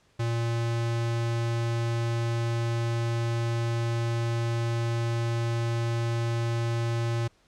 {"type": "tone", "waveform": "square", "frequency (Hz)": 116.54, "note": "A#2", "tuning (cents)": 0, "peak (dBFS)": -26, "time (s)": [0.19, 7.28], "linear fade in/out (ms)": 10, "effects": ["pink hiss -64 dBFS RMS until 7.47 s", "low-pass 7000 Hz 12 dB/octave"]}